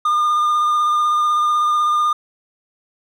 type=tone with vibrato; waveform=triangle; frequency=1211 Hz; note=D#6; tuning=47 cents flat; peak=-12 dBFS; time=0.05-2.13 s; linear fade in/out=5 ms; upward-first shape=sine; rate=16 Hz; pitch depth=16 cents each way; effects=none